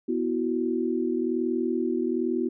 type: chord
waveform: sine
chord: B suspended fourth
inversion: none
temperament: just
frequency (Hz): 246.9 / 329.3 / 370.4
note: B3 / E4 / F#4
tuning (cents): 0 / -2 / +2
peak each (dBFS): -28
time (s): 0.08-2.49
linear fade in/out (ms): 10
effects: none